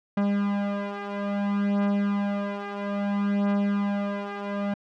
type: beating tone pair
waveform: 45% pulse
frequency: 201.5 / 202.1 Hz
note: G3 / G#3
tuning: +48 / -47 cents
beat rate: 0.6 Hz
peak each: -28 / -26 dBFS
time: 0.17-4.74 s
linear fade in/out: 5 ms
effects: low-pass 2000 Hz 12 dB/octave